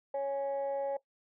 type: tone pair together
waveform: sine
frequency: 553.8 / 830.6 Hz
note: C#5 / G#5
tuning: -2 / 0 cents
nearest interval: perfect fifth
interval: 702 cents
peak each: -30 / -37 dBFS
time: 0.14-0.97 s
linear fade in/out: 5 ms
effects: noise-tail reverb RT60 0.1 s tail -18 dB re dry + tanh soft clip ceiling -27 dBFS